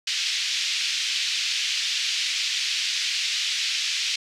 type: band-pass noise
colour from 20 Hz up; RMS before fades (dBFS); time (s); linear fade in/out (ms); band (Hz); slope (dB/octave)
pink; -26; 0.07-4.16; 5; 2500 to 5700; 24
effects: none